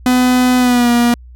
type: tone with pitch glide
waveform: 45% pulse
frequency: 251.2 to 239 Hz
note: B3 to A#3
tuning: +30 to +43 cents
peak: -9 dBFS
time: 0.06-1.14 s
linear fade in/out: 2 ms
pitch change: -87 cents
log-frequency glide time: 0.58-0.9 s
effects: added 61 Hz sine -34 dBFS peak until 1.35 s